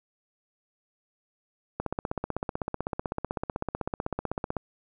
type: click train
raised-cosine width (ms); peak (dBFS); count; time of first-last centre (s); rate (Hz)
1; -15; 45; 1.8-4.567; 15.9
effects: none